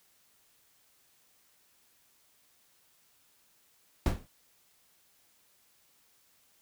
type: noise with exponential decay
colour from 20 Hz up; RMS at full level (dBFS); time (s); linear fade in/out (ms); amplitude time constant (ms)
brown; -22; 4.06-4.27; 1; 45
effects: white hiss -67 dBFS RMS until 6.61 s

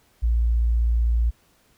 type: tone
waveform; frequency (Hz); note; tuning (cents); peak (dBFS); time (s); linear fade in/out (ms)
sine; 57.8; A#1; -14; -17; 0.22-1.31; 20
effects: pink hiss -61 dBFS RMS until 1.77 s

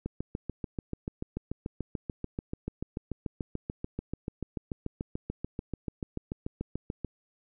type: click train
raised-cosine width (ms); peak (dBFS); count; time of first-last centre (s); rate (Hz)
3; -20; 49; 0.06-7.047; 6.87
effects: none

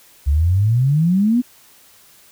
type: exponential sweep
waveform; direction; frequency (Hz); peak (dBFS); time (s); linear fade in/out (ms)
sine; up; 67.7 to 254.6; -12; 0.26-1.42; 20
effects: white hiss -49 dBFS RMS until 2.31 s

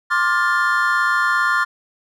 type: chord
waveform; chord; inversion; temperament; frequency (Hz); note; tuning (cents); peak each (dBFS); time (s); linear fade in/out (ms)
triangle; D minor seventh; third; just; 1057.2 / 1174.7 / 1409.6 / 1762; C6 / D6 / F6 / A6; +18 / 0 / +16 / +2; -20 / -21 / -17 / -19; 0.1-1.65; 20
effects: none

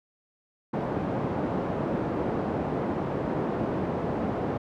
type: band-pass noise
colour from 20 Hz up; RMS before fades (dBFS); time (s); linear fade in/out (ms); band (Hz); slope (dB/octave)
pink; -29; 0.73-4.58; 10; 150 to 740; 12
effects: none

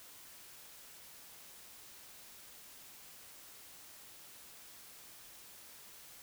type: silence
effects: white hiss -55 dBFS RMS until 6.22 s

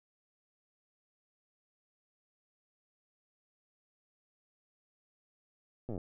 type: slowing click train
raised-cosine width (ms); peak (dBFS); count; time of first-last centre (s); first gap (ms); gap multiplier
2; -27; 10; 5.89-5.978; 8; 1.05
effects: none

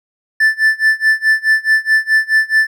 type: tone with tremolo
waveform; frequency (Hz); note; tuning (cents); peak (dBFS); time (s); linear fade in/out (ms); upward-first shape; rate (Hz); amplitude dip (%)
triangle; 1760; A6; 0; -5; 0.4-2.67; 5; sine; 4.7; 95
effects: none

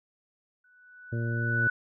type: tone with exponential growth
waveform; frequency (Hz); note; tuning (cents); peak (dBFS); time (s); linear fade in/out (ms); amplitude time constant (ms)
sine; 1485; F#6; +6; -21; 0.64-1.7; 5; 230
type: harmonic tone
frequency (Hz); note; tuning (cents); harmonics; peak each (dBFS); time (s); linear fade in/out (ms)
116.54; A#2; 0; 1 / 2 / 3 / 4 / 5; -28 / -37 / -39 / -43 / -45; 1.12-1.68; 10
effects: none

